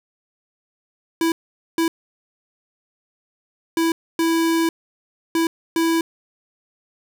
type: tone bursts at uneven times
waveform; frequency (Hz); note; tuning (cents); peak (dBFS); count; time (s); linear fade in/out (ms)
square; 329.6; E4; 0; -17; 6; 1.21-1.32 / 1.78-1.88 / 3.77-3.92 / 4.19-4.69 / 5.35-5.47 / 5.76-6.01; 2
effects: none